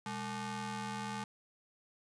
sawtooth ring-modulated tone, 329.6 Hz, E4, in tune, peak -31 dBFS, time 0.06-1.24 s, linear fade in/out 2 ms, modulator 535 Hz, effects resampled to 22050 Hz

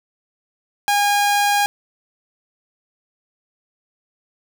sawtooth tone, 816 Hz, G#5, 31 cents flat, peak -11 dBFS, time 0.88-1.66 s, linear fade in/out 0 ms, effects none

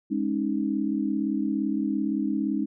sine chord, Ab suspended fourth, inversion none, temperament equal with one note detuned, 207.7 / 273.5 / 311.1 Hz, Ab3 / Db4 / Eb4, 0 / -23 / 0 cents, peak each -28 dBFS, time 0.1-2.66 s, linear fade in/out 20 ms, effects none

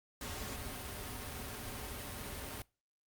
pink noise with comb filter, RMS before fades -43 dBFS, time 0.21-2.62 s, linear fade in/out 2 ms, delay 6 ms, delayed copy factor -0.55, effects noise-tail reverb RT60 0.3 s tail -23 dB re dry + Opus 48 kbps

